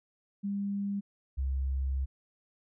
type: tone pair in turn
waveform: sine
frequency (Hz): 200.4 / 66.88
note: G3 / C2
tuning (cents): +38 / +39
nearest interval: octave + perfect fifth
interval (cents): 1899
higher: first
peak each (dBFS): -30 / -28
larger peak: second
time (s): 0.43-1.01 / 1.37-2.06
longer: second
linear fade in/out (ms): 20
effects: none